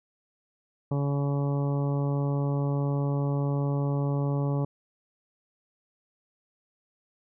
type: harmonic tone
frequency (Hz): 141.4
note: C#3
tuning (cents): +35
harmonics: 1 / 2 / 3 / 4 / 5 / 6 / 7 / 8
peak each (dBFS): -25 / -33 / -36 / -37 / -45 / -42 / -46 / -45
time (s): 0.91-4.65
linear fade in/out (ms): 5
effects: none